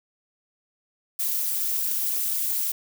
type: noise with amplitude modulation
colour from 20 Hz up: violet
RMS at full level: -22 dBFS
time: 1.19-2.72 s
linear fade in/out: 5 ms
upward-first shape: sine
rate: 232 Hz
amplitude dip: 90%
effects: none